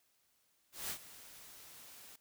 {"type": "noise with ADSR envelope", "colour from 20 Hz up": "white", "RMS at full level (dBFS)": -39, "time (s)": [0.72, 2.16], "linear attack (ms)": 180, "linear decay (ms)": 78, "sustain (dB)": -16, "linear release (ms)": 4, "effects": ["white hiss -75 dBFS RMS until 2.2 s"]}